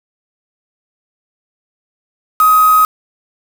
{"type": "tone with quantisation", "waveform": "sine", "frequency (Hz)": 1261, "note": "D#6", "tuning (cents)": 23, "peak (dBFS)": -6, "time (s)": [2.4, 2.85], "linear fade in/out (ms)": 2, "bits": 3, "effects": []}